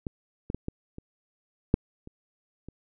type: clicks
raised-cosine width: 3 ms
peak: -19 / -19 / -18 / -18 / -27 / -6 / -30 / -28 dBFS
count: 8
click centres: 0.068 / 0.501 / 0.546 / 0.684 / 0.984 / 1.741 / 2.074 / 2.686 s
effects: none